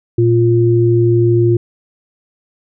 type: tone pair together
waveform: sine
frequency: 116.53 / 349.2 Hz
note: A#2 / F4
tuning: 0 / 0 cents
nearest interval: octave + perfect fifth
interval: 1900 cents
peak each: -11 dBFS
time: 0.18-1.57 s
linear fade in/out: 5 ms
effects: none